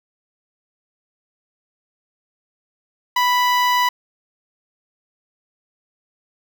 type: tone with notch filter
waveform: sawtooth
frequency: 988 Hz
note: B5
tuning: in tune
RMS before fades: -17 dBFS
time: 3.16-3.89 s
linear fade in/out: 5 ms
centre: 9300 Hz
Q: 0.59
effects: none